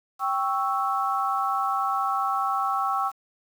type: chord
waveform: sine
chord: C# diminished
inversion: second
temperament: equal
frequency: 784 / 1108.7 / 1318.5 Hz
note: G5 / C#6 / E6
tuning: 0 / 0 / 0 cents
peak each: -27 dBFS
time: 0.19-3.12 s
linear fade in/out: 50 ms
effects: 8-bit